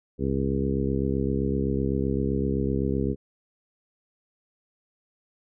harmonic tone with a mistuned harmonic, 67.8 Hz, C#2, 38 cents flat, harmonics 1 / 2 / 3 / 4 / 5 / 6 / 7, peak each -30 / -30 / -29 / -30 / -34 / -30 / -35 dBFS, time 0.18-3.16 s, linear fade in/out 50 ms, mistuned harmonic 1, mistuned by +28 cents, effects none

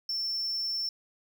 triangle tone, 5390 Hz, E8, 38 cents sharp, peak -28 dBFS, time 0.09-0.89 s, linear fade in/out 2 ms, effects none

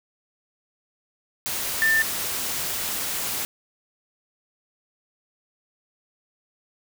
sine tone in noise, 1786 Hz, A6, 25 cents sharp, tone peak -17 dBFS, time 1.82-2.02 s, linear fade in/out 0 ms, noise white, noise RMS -28 dBFS, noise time 1.46-3.45 s, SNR +8 dB, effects none

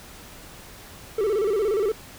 triangle tone with vibrato, 415.3 Hz, G#4, in tune, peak -18 dBFS, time 1.18-1.92 s, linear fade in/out 5 ms, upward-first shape square, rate 17 Hz, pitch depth 110 cents each way, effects pink hiss -44 dBFS RMS until 2.18 s

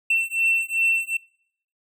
triangle beating tone pair, 2692 / 2694.6 Hz, E7 / E7, +36 / +37 cents, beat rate 2.6 Hz, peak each -21 dBFS, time 0.1-1.17 s, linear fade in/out 5 ms, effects noise-tail reverb RT60 0.7 s tail -26 dB re dry

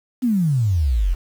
sine exponential sweep, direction down, 261.6 to 39.53 Hz, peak -15 dBFS, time 0.22-1.15 s, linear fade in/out 20 ms, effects 7-bit

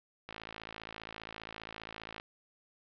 click train, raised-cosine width 0.3 ms, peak -26 dBFS, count 106, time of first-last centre 0.29-2.199 s, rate 55 Hz, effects low-pass 5000 Hz 12 dB/octave

